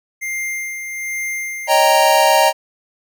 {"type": "tone with tremolo", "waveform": "square", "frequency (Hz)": 2100, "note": "C7", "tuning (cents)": 6, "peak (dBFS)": -21, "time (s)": [0.21, 1.69], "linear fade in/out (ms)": 20, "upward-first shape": "sine", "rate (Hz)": 1.2, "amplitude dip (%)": 45}
{"type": "chord", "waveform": "square", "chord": "Eb dominant seventh", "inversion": "third", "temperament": "equal", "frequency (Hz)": [554.4, 622.3, 784, 932.3], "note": ["Db5", "Eb5", "G5", "Bb5"], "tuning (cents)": [0, 0, 0, 0], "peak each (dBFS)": [-20, -16, -17, -15], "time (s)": [1.67, 2.53], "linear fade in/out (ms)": 50}
{"effects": []}